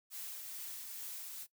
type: noise with tremolo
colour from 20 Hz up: blue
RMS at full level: -44 dBFS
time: 0.1-1.47 s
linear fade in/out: 50 ms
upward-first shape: triangle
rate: 2.3 Hz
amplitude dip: 30%
effects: noise-tail reverb RT60 0.1 s tail -18 dB re dry